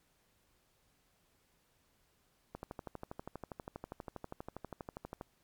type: click train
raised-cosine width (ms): 1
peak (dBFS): -28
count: 34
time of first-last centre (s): 2.55-5.211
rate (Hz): 12.4
effects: pink hiss -73 dBFS RMS until 5.43 s + MP3 96 kbps